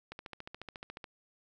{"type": "click train", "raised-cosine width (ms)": 0.3, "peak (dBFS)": -27, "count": 14, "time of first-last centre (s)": [0.12, 1.042], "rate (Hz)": 14.1, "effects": []}